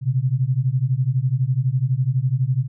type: beating tone pair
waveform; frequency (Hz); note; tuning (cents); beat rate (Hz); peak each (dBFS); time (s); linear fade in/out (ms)
sine; 123.47 / 135.47; B2 / C#3; 0 / -39; 12; -20; 0.01-2.68; 50
effects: none